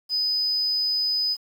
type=tone; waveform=sine; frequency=5000 Hz; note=D#8; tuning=8 cents sharp; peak=-20 dBFS; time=0.09-1.37 s; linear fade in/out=50 ms; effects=tanh soft clip ceiling -17 dBFS + 8-bit